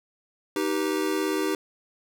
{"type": "chord", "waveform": "square", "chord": "Eb augmented", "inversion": "none", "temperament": "just", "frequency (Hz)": [311.1, 388.9, 486.1], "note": ["Eb4", "G4", "B4"], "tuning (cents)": [0, -14, -28], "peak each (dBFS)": [-28, -28, -34], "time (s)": [0.56, 1.55], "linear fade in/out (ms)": 2, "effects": []}